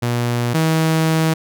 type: tone pair in turn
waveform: sawtooth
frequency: 120 / 160.18 Hz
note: B2 / E3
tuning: -49 / -49 cents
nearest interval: perfect fourth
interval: 500 cents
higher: second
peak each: -13 / -10 dBFS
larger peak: second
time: 0.02-0.54 / 0.54-1.34 s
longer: second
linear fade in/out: 10 ms
effects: none